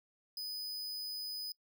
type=tone; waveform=45% pulse; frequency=5000 Hz; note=D#8; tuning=8 cents sharp; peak=-38 dBFS; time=0.37-1.52 s; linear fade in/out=2 ms; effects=noise-tail reverb RT60 0.1 s tail -22 dB re dry